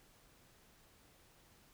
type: silence
effects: pink hiss -66 dBFS RMS until 1.73 s